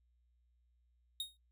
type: tone with exponential decay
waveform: 45% pulse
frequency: 3729 Hz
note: A#7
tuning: in tune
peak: -34 dBFS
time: 1.2-1.37 s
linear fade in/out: 2 ms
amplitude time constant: 35 ms
effects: noise-tail reverb RT60 0.1 s tail -20 dB re dry + added 60 Hz sine -70 dBFS peak until 1.51 s